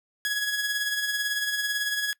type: tone with tremolo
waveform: sawtooth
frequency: 1673 Hz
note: G#6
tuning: 12 cents sharp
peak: -20 dBFS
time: 0.25-2.13 s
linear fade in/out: 0 ms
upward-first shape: sine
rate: 18 Hz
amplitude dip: 45%
effects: noise-tail reverb RT60 0.1 s tail -22 dB re dry